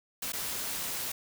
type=noise with dropouts; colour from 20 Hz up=white; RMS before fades=-35 dBFS; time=0.22-1.12 s; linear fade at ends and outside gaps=5 ms; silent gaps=0.322-0.332 s; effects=none